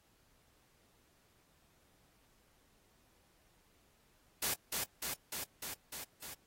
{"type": "noise with echo", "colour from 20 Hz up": "white", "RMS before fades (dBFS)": -35, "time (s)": [4.42, 4.54], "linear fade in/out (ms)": 5, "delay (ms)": 300, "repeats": 6, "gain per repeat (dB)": -2, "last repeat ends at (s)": 6.34, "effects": ["pink hiss -71 dBFS RMS until 6.46 s", "AAC 48 kbps"]}